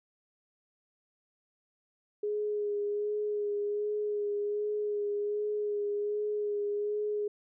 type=tone with vibrato; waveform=sine; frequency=415.3 Hz; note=G#4; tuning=in tune; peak=-29 dBFS; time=2.23-7.28 s; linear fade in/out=5 ms; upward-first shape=sine; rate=1.3 Hz; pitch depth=20 cents each way; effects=none